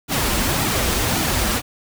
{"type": "noise with flanger", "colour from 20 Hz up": "pink", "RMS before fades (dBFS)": -20, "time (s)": [0.08, 1.62], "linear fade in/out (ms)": 50, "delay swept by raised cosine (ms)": [1.8, 7.4], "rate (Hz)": 1.8, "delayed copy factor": -0.8, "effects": []}